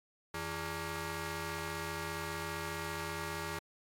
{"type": "ring-modulated tone", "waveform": "10% pulse", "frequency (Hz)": 249, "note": "B3", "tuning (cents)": 14, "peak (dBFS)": -26, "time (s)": [0.34, 3.59], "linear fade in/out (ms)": 5, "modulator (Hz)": 660, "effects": ["AAC 64 kbps"]}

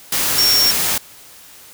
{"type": "tone in noise", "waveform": "sine", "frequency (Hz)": 5510, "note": "F8", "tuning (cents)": -24, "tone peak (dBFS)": -12, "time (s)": [0.38, 0.71], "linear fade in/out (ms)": 5, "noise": "white", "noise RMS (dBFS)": -18, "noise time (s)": [0.12, 0.98], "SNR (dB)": 3, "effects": ["white hiss -42 dBFS RMS until 1.73 s"]}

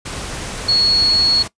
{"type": "tone in noise", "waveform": "sine", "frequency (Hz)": 4350, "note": "C#8", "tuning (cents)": -33, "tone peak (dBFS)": -11, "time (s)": [0.68, 1.43], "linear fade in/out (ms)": 10, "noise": "pink", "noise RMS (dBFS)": -27, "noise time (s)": [0.05, 1.48], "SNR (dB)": 13, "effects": ["noise-tail reverb RT60 0.1 s tail -19 dB re dry", "resampled to 22050 Hz"]}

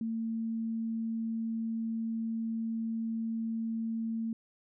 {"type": "tone", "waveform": "sine", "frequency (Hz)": 225.8, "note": "A3", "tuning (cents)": 45, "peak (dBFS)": -31, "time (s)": [0.01, 4.33], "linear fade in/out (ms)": 2, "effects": []}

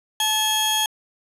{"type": "tone pair together", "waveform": "sawtooth", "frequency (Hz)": [866, 3273], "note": ["A5", "G#7"], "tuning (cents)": [-28, -26], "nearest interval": "octave + major seventh", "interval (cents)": 2302, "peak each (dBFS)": [-20, -17], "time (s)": [0.2, 0.86], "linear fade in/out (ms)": 2, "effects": ["resampled to 32000 Hz"]}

